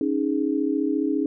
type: chord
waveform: sine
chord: C# suspended second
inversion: none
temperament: just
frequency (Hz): 277.2 / 311.8 / 415.8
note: C#4 / D#4 / G#4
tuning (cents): 0 / +4 / +2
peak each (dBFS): -24 / -24 / -28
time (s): 0.01-1.26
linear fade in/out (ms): 2
effects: none